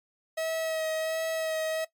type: tone with vibrato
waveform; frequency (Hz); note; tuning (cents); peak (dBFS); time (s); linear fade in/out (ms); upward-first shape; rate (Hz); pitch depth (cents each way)
45% pulse; 640; D#5; +49; -28; 0.37-1.85; 10; sine; 1.4; 17
effects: noise-tail reverb RT60 0.1 s tail -17 dB re dry + MP3 96 kbps